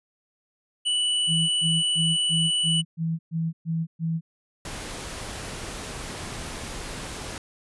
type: tone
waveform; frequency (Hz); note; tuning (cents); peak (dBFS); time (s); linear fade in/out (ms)
square; 2962; F#7; +1; -22; 0.85-2.82; 20
type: tone bursts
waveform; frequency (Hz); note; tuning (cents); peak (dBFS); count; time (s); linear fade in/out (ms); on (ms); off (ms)
sine; 163.7; E3; -12; -23; 9; 1.27-4.21; 50; 220; 120
type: noise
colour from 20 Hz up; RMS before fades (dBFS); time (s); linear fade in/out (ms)
pink; -35; 4.65-7.38; 2
effects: resampled to 24000 Hz